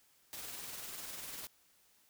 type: noise with tremolo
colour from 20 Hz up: white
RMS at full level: -44 dBFS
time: 0.33-1.47 s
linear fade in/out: 0 ms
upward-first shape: sine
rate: 20 Hz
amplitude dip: 35%
effects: white hiss -69 dBFS RMS until 2.09 s